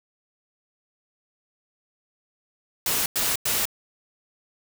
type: noise bursts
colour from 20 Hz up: white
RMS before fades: -24 dBFS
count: 3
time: 2.86-3.654 s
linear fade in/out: 2 ms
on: 200 ms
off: 97 ms
effects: none